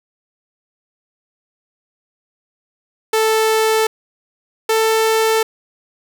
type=tone pair in turn; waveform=sawtooth; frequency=440.1 / 443.4 Hz; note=A4 / A4; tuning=0 / +13 cents; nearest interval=unison; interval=13 cents; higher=second; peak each=-9 dBFS; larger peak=neither; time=3.13-3.87 / 4.69-5.43 s; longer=neither; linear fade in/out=5 ms; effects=none